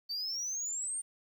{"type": "exponential sweep", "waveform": "sine", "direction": "up", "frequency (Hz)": [4544, 8970], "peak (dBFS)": -31, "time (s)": [0.09, 1.02], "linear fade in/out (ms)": 20, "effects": ["tanh soft clip ceiling -33 dBFS", "11-bit"]}